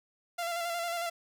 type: tone with vibrato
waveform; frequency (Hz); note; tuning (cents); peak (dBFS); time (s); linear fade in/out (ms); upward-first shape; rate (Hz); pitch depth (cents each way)
sawtooth; 685; F5; -34; -28; 0.38-1.1; 10; square; 11; 28
effects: 10-bit